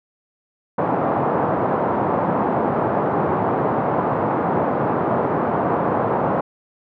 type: band-pass noise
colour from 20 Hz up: white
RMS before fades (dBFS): -20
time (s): 0.78-6.41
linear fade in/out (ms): 5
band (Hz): 110 to 1000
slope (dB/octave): 24
effects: none